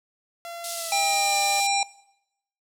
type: tone with pitch glide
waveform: sawtooth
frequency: 683 to 601.5 Hz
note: F5 to D5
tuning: -39 to +41 cents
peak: -31 dBFS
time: 0.45-1.6 s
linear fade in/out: 0 ms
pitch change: -220 cents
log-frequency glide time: 0.73-1.36 s
type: band-pass noise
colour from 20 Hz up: white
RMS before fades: -34 dBFS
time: 0.64-1.67 s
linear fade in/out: 2 ms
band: 3500 to 11000 Hz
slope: 24 dB/octave
type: harmonic tone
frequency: 797 Hz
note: G5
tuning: 28 cents sharp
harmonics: 1 / 3 / 5 / 7 / 9 / 10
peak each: -23 / -28 / -30 / -31 / -33 / -33 dBFS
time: 0.92-1.83 s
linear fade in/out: 2 ms
effects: noise-tail reverb RT60 0.8 s tail -19 dB re dry